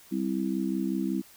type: chord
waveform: sine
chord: C major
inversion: second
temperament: just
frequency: 196.22 / 261.6 / 327 Hz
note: G3 / C4 / E4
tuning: +2 / 0 / -14 cents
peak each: -30 / -31 / -31 dBFS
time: 0.11-1.22 s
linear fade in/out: 20 ms
effects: white hiss -54 dBFS RMS until 1.36 s